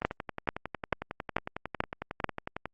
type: two click trains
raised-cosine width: 0.5 ms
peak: -10 / -19 dBFS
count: 6 / 30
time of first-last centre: 0.05-2.243 / 0.02-2.656 s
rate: 2.28 / 11 Hz
effects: Opus 32 kbps